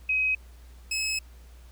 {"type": "tone pair in turn", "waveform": ["sine", "20% pulse"], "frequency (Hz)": [2533, 2579], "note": ["D#7", "E7"], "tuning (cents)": [30, -39], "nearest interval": "unison", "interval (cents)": 31, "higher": "second", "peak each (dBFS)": [-22, -22], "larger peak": "neither", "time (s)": [[0.09, 0.35], [0.91, 1.19]], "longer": "second", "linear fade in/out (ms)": 5, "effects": ["added 60 Hz sine -46 dBFS peak until 1.71 s", "pink hiss -59 dBFS RMS until 1.71 s"]}